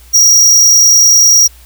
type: tone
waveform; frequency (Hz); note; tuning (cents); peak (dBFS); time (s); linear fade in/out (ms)
square; 5690; F8; +31; -4; 0.13-1.48; 20
effects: added 60 Hz sine -37 dBFS peak until 1.65 s + white hiss -43 dBFS RMS until 1.65 s